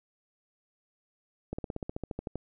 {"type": "slowing click train", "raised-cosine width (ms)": 2, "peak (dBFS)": -21, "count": 13, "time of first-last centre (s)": [1.53, 2.356], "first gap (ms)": 55, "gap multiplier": 1.04, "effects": []}